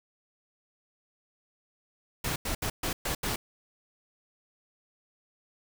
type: noise bursts at uneven times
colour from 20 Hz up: pink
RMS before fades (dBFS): -31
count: 6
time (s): 2.24-2.36 / 2.45-2.55 / 2.62-2.7 / 2.83-2.93 / 3.05-3.15 / 3.23-3.36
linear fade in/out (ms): 5
effects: none